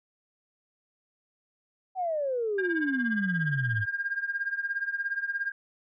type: exponential sweep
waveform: sine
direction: down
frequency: 768 to 99.8 Hz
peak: -26 dBFS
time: 1.95-3.86 s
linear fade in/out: 50 ms
type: tone with tremolo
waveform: sine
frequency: 1611 Hz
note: G6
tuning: 47 cents sharp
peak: -24 dBFS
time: 2.58-5.52 s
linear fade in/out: 5 ms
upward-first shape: triangle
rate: 17 Hz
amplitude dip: 90%
effects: tanh soft clip ceiling -18 dBFS